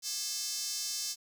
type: tone with high-pass filter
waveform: square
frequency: 239 Hz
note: A#3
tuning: 43 cents sharp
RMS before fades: -36 dBFS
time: 0.02-1.16 s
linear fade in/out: 50 ms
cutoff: 5500 Hz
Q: 2.8
effects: 10-bit